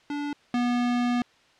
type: tone pair in turn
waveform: square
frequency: 290 / 243.2 Hz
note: D4 / B3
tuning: -22 / -26 cents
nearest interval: minor third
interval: 304 cents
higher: first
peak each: -29 / -23 dBFS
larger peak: second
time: 0.1-0.33 / 0.54-1.22 s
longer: second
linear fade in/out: 2 ms
effects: white hiss -59 dBFS RMS until 1.59 s + low-pass 4000 Hz 12 dB/octave